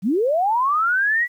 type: linear sweep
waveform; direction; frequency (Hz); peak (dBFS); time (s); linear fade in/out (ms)
sine; up; 163.4 to 1975.5; -16; 0.02-1.28; 50
effects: 9-bit